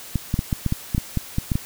clicks, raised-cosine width 5 ms, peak -8 dBFS, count 12, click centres 0.157 / 0.341 / 0.391 / 0.528 / 0.663 / 0.724 / 0.948 / 0.98 / 1.173 / 1.384 / 1.518 / 1.555 s, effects white hiss -39 dBFS RMS until 1.65 s

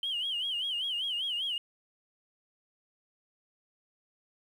sine tone with vibrato, 3053 Hz, G7, 46 cents flat, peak -29 dBFS, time 0.03-1.58 s, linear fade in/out 2 ms, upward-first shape sine, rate 5.1 Hz, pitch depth 140 cents each way, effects tanh soft clip ceiling -26 dBFS + 10-bit

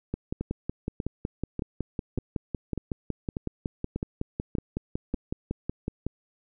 two click trains, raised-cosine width 3 ms, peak -17 / -16 dBFS, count 9 / 33, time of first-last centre 0.41-5.144 / 0.14-6.066 s, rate 1.69 / 5.4 Hz, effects none

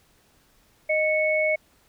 sine tone pair together, 620 / 2209 Hz, D#5 / C#7, -6 / -7 cents, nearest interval octave + minor seventh, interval 2199 cents, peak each -22 / -23 dBFS, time 0.89-1.56 s, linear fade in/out 10 ms, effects pink hiss -61 dBFS RMS until 1.88 s

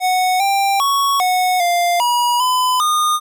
square tone with pitch steps, 738 / 790 / 1113 / 734 / 698 / 965 / 1008 / 1223 Hz, F#5 / G5 / C#6 / F#5 / F5 / B5 / B5 / D#6, -5 / +13 / +7 / -14 / -1 / -40 / +35 / -30 cents, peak -14 dBFS, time 0-3.2 s, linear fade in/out 50 ms, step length 400 ms, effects none

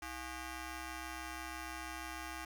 10% pulse ring-modulated tone, 385.9 Hz, G4, 27 cents flat, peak -31 dBFS, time 0.02-2.45 s, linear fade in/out 5 ms, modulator 449 Hz, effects none

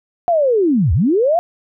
sine linear two-way sweep, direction down then up, 717 to 68.4 to 717 Hz, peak -11 dBFS, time 0.28-1.39 s, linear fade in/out 0 ms, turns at 0.93 s, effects none

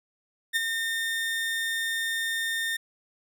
30% pulse tone with ADSR envelope, 1820 Hz, A#6, 42 cents flat, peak -18 dBFS, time 0.53-2.77 s, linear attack 31 ms, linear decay 21 ms, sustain -6 dB, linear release 10 ms, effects none

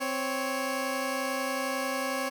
15% pulse tone pair together, 261.6 / 554.3 Hz, C4 / C#5, 0 / 0 cents, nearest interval octave + minor second, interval 1300 cents, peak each -26 / -25 dBFS, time 0-2.3 s, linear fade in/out 20 ms, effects none

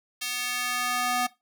square tone with high-pass filter sweep, 246.9 Hz, B3, in tune, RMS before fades -28 dBFS, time 0.21-1.27 s, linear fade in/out 10 ms, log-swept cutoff 2900 to 700 Hz, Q 1.1, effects noise-tail reverb RT60 0.2 s tail -18 dB re dry

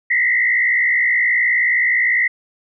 sine tone with frequency modulation, 1987 Hz, B6, 10 cents sharp, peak -13 dBFS, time 0.1-2.28 s, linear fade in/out 10 ms, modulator 59.4 Hz, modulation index 1.7, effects none

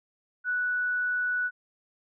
sine tone, 1478 Hz, F#6, 2 cents flat, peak -25 dBFS, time 0.44-1.51 s, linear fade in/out 50 ms, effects none

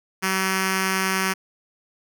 5% pulse tone with notch filter, 190 Hz, F#3, 46 cents sharp, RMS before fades -23 dBFS, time 0.22-1.34 s, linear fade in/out 20 ms, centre 620 Hz, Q 1, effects none

